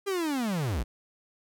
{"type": "linear sweep", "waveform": "45% pulse", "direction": "down", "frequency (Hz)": [407.4, 44.14], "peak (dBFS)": -27, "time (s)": [0.06, 0.84], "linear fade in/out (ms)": 20, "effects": []}